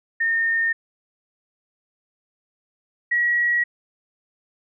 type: tone pair in turn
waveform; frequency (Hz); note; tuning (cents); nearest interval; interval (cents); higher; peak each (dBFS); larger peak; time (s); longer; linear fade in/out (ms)
sine; 1827 / 1915.5; A#6 / A#6; -35 / +47; minor second; 82; second; -18 / -17; second; 0.2-0.73 / 3.11-3.64; neither; 10
effects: none